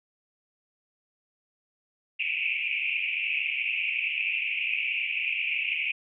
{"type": "band-pass noise", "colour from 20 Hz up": "white", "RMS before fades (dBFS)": -29, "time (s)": [2.19, 5.92], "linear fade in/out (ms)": 10, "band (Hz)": [2300, 2700], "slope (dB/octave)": 96, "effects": []}